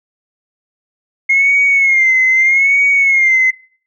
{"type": "tone with vibrato", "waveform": "sine", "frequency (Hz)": 2146, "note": "C7", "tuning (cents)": 43, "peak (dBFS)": -7, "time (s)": [1.29, 3.51], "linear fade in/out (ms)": 10, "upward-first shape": "sine", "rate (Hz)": 0.8, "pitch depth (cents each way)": 80, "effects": ["noise-tail reverb RT60 0.5 s tail -22 dB re dry", "tanh soft clip ceiling -3 dBFS"]}